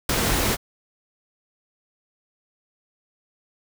pink noise with ADSR envelope, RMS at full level -19 dBFS, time 0.09-0.57 s, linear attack 4 ms, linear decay 12 ms, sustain -3 dB, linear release 37 ms, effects none

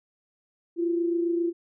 sine tone pair together, 340.1 / 367.6 Hz, F4 / F#4, -46 / -11 cents, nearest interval minor second, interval 135 cents, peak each -23 / -33 dBFS, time 0.76-1.53 s, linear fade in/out 50 ms, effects none

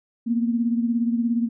sine beating tone pair, 232.3 / 249.3 Hz, A#3 / B3, -6 / +16 cents, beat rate 17 Hz, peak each -20 / -27 dBFS, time 0.26-1.49 s, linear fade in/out 20 ms, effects none

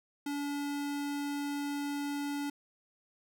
square tone, 286.6 Hz, D4, 42 cents flat, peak -34 dBFS, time 0.26-2.5 s, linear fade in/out 5 ms, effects none

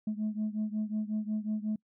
sine beating tone pair, 212.2 / 217.7 Hz, G#3 / A3, +38 / -18 cents, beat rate 5.5 Hz, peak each -31 / -33 dBFS, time 0.07-1.76 s, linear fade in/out 5 ms, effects noise-tail reverb RT60 0.1 s tail -26 dB re dry + tanh soft clip ceiling -26 dBFS

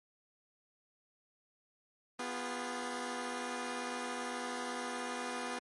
10% pulse chord, F diminished, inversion second, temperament equal with one note detuned, 246.9 / 349.2 / 407.5 Hz, Cb4 / F4 / Ab4, 0 / 0 / -33 cents, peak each -31 / -36 / -36 dBFS, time 2.19-5.59 s, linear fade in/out 5 ms, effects MP3 48 kbps

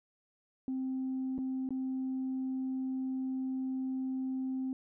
sine tone with dropouts, 261.6 Hz, C4, in tune, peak -31 dBFS, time 0.68-4.73 s, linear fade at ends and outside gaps 1 ms, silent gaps 1.38-1.387 / 1.69-1.706 s, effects tanh soft clip ceiling -29 dBFS

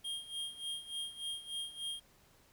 square tone with tremolo, 3226 Hz, G7, 49 cents sharp, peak -37 dBFS, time 0.04-2 s, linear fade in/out 10 ms, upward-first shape sine, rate 3.4 Hz, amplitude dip 80%, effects pink hiss -66 dBFS RMS until 2.52 s

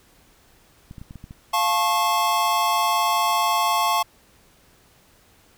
clicks, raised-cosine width 5 ms, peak -26 dBFS, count 7, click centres 0.911 / 0.982 / 1.015 / 1.109 / 1.157 / 1.241 / 1.309 s
square chord, F augmented, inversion none, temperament just, 698.5 / 873.1 / 1091.3 Hz, F5 / A5 / C#6, 0 / -14 / -27 cents, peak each -26 / -24 / -22 dBFS, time 1.53-4.03 s, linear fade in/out 10 ms
effects pink hiss -56 dBFS RMS until 5.57 s

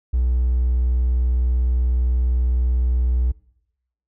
triangle tone with hard clipping, 61.74 Hz, B1, in tune, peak -16 dBFS, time 0.13-3.32 s, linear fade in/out 10 ms, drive 3 dB, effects noise-tail reverb RT60 0.8 s tail -22 dB re dry

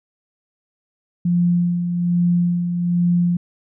sine tone with tremolo, 174.61 Hz, F3, in tune, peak -13 dBFS, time 1.25-3.37 s, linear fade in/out 5 ms, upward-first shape sine, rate 1.2 Hz, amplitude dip 50%, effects none

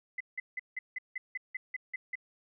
sine tone bursts, 2025 Hz, B6, 43 cents sharp, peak -33 dBFS, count 11, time 0.18-2.155 s, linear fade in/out 5 ms, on 25 ms, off 170 ms, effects none

